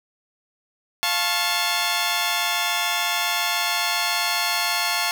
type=chord; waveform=10% pulse; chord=F augmented; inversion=none; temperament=just; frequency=698.5 / 873.1 / 1091.3 Hz; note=F5 / A5 / C#6; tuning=0 / -14 / -27 cents; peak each=-17 dBFS; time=1.03-5.11 s; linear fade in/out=0 ms; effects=none